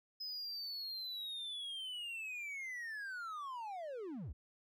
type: linear sweep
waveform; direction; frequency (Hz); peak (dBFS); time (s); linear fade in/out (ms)
triangle; down; 5090 to 42.62; -40; 0.2-4.33; 10
effects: none